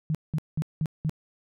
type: tone bursts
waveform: sine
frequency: 155.56 Hz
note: D#3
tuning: in tune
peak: -23 dBFS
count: 5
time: 0.1-1.095 s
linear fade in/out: 0 ms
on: 47 ms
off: 190 ms
effects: none